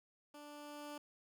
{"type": "tone with level ramp", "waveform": "15% pulse", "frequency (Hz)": 293.7, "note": "D4", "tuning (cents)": 0, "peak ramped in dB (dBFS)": [-46, -39], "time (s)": [0.34, 0.98], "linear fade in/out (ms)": 5, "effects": []}